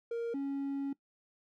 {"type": "tone pair in turn", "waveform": "triangle", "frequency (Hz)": [466.2, 277.2], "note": ["A#4", "C#4"], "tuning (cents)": [0, 0], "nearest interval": "major sixth", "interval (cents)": 900, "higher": "first", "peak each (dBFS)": [-30, -30], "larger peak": "neither", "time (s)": [[0.11, 0.34], [0.34, 0.93]], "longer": "second", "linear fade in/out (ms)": 5, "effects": ["noise-tail reverb RT60 0.1 s tail -21 dB re dry", "tanh soft clip ceiling -27 dBFS"]}